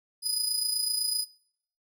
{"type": "tone with amplitude modulation", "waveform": "25% pulse", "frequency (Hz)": 4978, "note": "D#8", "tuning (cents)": 0, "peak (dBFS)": -19, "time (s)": [0.22, 1.26], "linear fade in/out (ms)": 50, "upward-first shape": "sine", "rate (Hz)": 27.9, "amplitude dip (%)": 55, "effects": ["noise-tail reverb RT60 0.7 s tail -23 dB re dry"]}